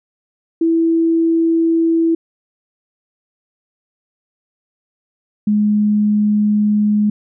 sine tone pair in turn, 329.6 / 209.4 Hz, E4 / G#3, 0 / +15 cents, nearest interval minor sixth, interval 785 cents, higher first, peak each -11 dBFS, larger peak neither, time 0.61-2.15 / 5.47-7.1 s, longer second, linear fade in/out 5 ms, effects none

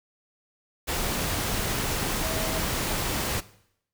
sine tone in noise, 643 Hz, E5, 43 cents flat, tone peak -34 dBFS, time 2.22-2.6 s, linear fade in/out 20 ms, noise pink, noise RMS -28 dBFS, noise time 0.87-3.41 s, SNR -9 dB, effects noise-tail reverb RT60 0.7 s tail -18 dB re dry

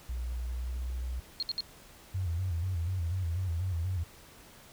sine tone with pitch glide, 60.6 to 62.34 Hz, B1 to B1, -32 to +17 cents, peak -32 dBFS, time 0.09-1.2 s, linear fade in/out 5 ms, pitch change +49 cents, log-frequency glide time 0.43-0.77 s
sine tone bursts, 4254 Hz, C8, 28 cents sharp, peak -29 dBFS, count 3, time 1.4-1.606 s, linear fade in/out 0 ms, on 26 ms, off 64 ms
sine tone with vibrato, 88.3 Hz, F2, 20 cents sharp, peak -29 dBFS, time 2.14-4.04 s, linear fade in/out 10 ms, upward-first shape square, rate 4.1 Hz, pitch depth 100 cents each way
effects pink hiss -54 dBFS RMS until 4.72 s

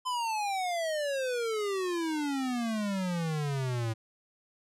square exponential sweep, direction down, 1029 to 110 Hz, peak -30 dBFS, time 0.05-3.94 s, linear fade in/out 20 ms, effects low-pass 10000 Hz 12 dB/octave

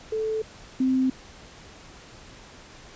sine tone pair in turn, 437.8 / 260.3 Hz, A4 / C4, -9 / -9 cents, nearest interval major sixth, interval 900 cents, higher first, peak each -24 / -19 dBFS, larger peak second, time 0.12-0.42 / 0.8-1.1 s, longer neither, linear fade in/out 5 ms, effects pink hiss -47 dBFS RMS until 2.95 s + resampled to 16000 Hz

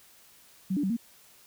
sine tone with pitch steps, 189.4 / 290.8 / 191.9 / 232.7 Hz, F#3 / D4 / G3 / A#3, +41 / -17 / -37 / -3 cents, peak -25 dBFS, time 0.7-0.968 s, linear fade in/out 10 ms, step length 67 ms, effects white hiss -57 dBFS RMS until 1.46 s

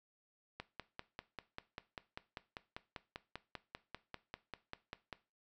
click train, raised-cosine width 0.3 ms, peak -27 dBFS, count 24, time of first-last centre 0.6-5.128 s, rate 5.08 Hz, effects noise-tail reverb RT60 0.3 s tail -17 dB re dry

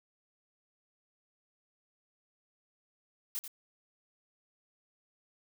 blue noise with echo, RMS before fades -36 dBFS, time 3.35-3.39 s, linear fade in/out 0 ms, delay 88 ms, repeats 1, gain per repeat -8 dB, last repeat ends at 3.478 s, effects none

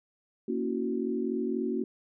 sine chord, F# dominant seventh, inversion first, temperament equal, 233.1 / 277.2 / 329.6 / 370 Hz, A#3 / C#4 / E4 / F#4, 0 / 0 / 0 / 0 cents, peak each -32 / -34 / -37 / -32 dBFS, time 0.48-1.84 s, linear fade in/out 5 ms, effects none

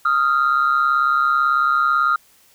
sine tone pair together, 1244.9 / 1383 Hz, D#6 / F6, +1 / -17 cents, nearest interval major second, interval 182 cents, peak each -16 dBFS, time 0.05-2.16 s, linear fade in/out 5 ms, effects tanh soft clip ceiling -9 dBFS + white hiss -54 dBFS RMS until 2.54 s

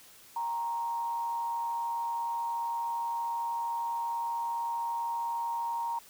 sine tone with frequency modulation, 932.3 Hz, A#5, in tune, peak -30 dBFS, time 0.36-5.99 s, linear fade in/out 5 ms, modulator 142 Hz, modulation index 0.32, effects white hiss -55 dBFS RMS until 6.09 s

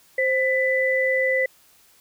sine tone pair together, 523.3 / 1992.3 Hz, C5 / B6, 0 / +15 cents, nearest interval octave + major seventh, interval 2315 cents, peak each -21 dBFS, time 0.18-1.46 s, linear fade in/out 5 ms, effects white hiss -56 dBFS RMS until 2 s

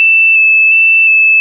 sine tone with vibrato, 2637 Hz, E7, in tune, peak -4 dBFS, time 0-1.4 s, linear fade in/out 0 ms, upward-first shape square, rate 1.4 Hz, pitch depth 13 cents each way, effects none

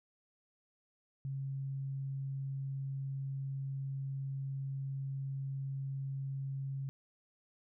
sine tone, 136.2 Hz, C#3, 30 cents flat, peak -36 dBFS, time 1.25-6.89 s, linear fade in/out 0 ms, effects none

